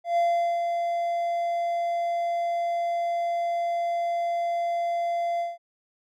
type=tone with ADSR envelope; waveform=triangle; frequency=687 Hz; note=F5; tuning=29 cents flat; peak=-17 dBFS; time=0.04-5.58 s; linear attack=130 ms; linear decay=420 ms; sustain=-5 dB; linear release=180 ms; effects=none